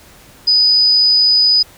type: tone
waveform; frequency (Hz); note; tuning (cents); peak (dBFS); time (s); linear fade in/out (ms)
sine; 4978; D#8; 0; -8; 0.47-1.63; 10
effects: pink hiss -43 dBFS RMS until 1.77 s